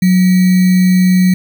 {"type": "tone with sample-and-hold", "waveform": "sine", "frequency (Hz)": 183.5, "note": "F#3", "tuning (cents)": -14, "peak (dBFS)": -6, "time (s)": [0.02, 1.34], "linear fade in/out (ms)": 5, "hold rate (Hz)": 2100, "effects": []}